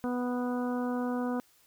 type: harmonic tone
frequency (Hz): 246.9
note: B3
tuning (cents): 0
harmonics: 1 / 2 / 3 / 4 / 5 / 6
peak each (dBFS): -30 / -36 / -40 / -42 / -44 / -46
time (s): 0.04-1.4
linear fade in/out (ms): 0
effects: white hiss -64 dBFS RMS until 1.66 s